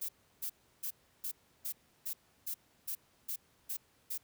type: noise bursts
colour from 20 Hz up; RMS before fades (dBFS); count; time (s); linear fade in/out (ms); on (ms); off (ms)
violet; -38; 11; 0.01-4.179; 10; 79; 330
effects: pink hiss -69 dBFS RMS until 4.23 s + high-pass 60 Hz 12 dB/octave